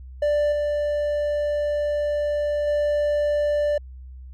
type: tone with level steps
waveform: triangle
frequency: 589 Hz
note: D5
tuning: 5 cents sharp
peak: -16 / -19 / -17 dBFS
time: 0.22-3.78 s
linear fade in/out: 5 ms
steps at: 0.52 / 2.67 s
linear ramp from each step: 5 ms
effects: added 64 Hz sine -37 dBFS peak until 4.33 s